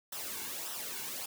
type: noise with flanger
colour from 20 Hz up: white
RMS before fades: -40 dBFS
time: 0.12-1.26 s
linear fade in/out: 5 ms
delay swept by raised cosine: 0.43 to 1.63 ms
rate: 1.7 Hz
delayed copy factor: -0.65
effects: none